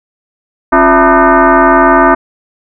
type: tone with frequency modulation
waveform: sine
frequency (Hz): 270.8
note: C#4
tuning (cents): -40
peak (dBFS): -3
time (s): 0.72-2.15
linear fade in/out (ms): 10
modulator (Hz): 311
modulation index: 4.1
effects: none

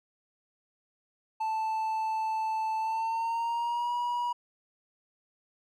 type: tone with pitch glide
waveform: triangle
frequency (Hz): 880 to 965.2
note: A5 to B5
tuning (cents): 0 to -40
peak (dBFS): -26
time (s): 1.4-4.33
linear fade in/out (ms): 10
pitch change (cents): +160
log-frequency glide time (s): 2.78-3.93
effects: none

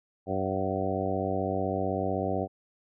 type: harmonic tone with a mistuned harmonic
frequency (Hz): 95.9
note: G2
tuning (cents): -37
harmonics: 1 / 2 / 3 / 4 / 5 / 6 / 7 / 8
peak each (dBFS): -35 / -35 / -35 / -35 / -35 / -35 / -35 / -35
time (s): 0.26-2.48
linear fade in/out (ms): 50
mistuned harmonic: 8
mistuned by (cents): -37
effects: none

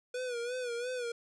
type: tone with vibrato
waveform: square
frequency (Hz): 488.6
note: B4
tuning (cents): -19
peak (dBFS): -35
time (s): 0.14-1.12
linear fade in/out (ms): 5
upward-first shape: sine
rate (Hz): 2.9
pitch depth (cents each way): 74
effects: resampled to 22050 Hz

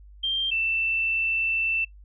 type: tone pair in turn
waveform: sine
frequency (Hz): 3173 / 2668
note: G7 / E7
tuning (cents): +20 / +20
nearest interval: minor third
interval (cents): 300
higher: first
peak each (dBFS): -22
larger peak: neither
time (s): 0.23-0.51 / 0.51-1.85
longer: second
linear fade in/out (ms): 10
effects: noise-tail reverb RT60 0.1 s tail -20 dB re dry + added 50 Hz sine -45 dBFS peak until 2.04 s

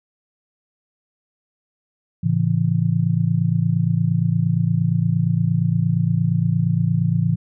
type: chord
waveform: sine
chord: A major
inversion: none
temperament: equal with one note detuned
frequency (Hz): 110 / 138.59 / 167.21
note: A2 / C#3 / E3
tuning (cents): 0 / 0 / +25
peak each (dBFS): -21 / -21 / -19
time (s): 2.23-7.36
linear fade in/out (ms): 10
effects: none

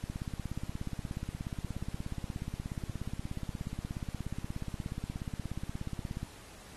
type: click train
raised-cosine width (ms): 5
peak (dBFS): -24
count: 105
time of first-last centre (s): 0.04-6.23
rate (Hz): 16.8
effects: pink hiss -53 dBFS RMS until 6.76 s + AAC 32 kbps

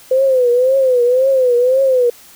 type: tone with vibrato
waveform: sine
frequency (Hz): 510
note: C5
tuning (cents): -44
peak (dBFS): -9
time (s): 0.11-2.1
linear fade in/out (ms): 5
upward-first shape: triangle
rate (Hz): 1.9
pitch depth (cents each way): 120
effects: white hiss -42 dBFS RMS until 2.35 s

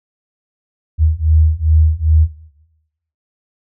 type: beating tone pair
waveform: sine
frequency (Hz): 77.4 / 79.9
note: D#2 / D#2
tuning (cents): -9 / +47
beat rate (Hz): 2.5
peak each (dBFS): -12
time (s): 0.98-2.28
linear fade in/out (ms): 50
effects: noise-tail reverb RT60 0.9 s tail -17 dB re dry

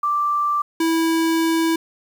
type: tone pair in turn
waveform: sine / square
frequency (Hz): 1174.7 / 327.3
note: D6 / E4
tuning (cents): 0 / -12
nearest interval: octave + minor seventh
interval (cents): 2212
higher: first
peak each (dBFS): -17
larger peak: neither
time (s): 0.03-0.62 / 0.8-1.76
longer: second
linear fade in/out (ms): 5
effects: 8-bit

